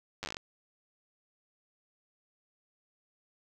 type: slowing click train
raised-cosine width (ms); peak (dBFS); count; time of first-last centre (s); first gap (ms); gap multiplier
0.2; -20; 10; 0.23-0.369; 9; 1.13
effects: none